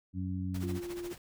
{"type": "harmonic tone", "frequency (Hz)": 92.5, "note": "F#2", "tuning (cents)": 0, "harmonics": [1, 2, 3], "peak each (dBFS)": [-35, -37, -40], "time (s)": [0.13, 0.81], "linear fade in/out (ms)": 50}
{"type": "noise with tremolo", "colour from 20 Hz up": "pink", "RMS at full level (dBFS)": -45, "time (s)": [0.54, 1.18], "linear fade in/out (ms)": 5, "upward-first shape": "sine", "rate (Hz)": 14, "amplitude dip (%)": 75}
{"type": "tone", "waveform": "sine", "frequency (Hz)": 349.2, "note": "F4", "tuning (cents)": 0, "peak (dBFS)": -37, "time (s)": [0.63, 1.13], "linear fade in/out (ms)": 2}
{"effects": []}